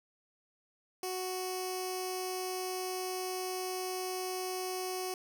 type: tone with notch filter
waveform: 10% pulse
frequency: 370 Hz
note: F#4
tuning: in tune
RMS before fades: -37 dBFS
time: 1.03-5.14 s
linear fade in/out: 2 ms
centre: 1600 Hz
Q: 0.52
effects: none